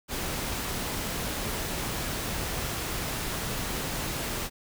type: noise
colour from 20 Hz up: pink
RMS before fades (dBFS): -32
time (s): 0.08-4.5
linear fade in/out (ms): 50
effects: none